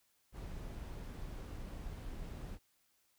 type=noise; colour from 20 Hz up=brown; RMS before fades=-45 dBFS; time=0.32-2.59 s; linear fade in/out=50 ms; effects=white hiss -75 dBFS RMS until 3.18 s